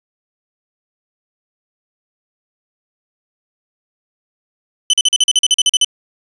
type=tone bursts; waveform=sawtooth; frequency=3027 Hz; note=F#7; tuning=39 cents sharp; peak=-5 dBFS; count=13; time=4.9-5.846 s; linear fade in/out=2 ms; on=34 ms; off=42 ms; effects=resampled to 22050 Hz